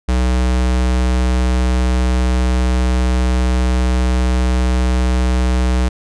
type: tone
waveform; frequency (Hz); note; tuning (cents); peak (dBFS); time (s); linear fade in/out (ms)
square; 62.5; B1; +21; -13; 0.08-5.89; 10
effects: resampled to 22050 Hz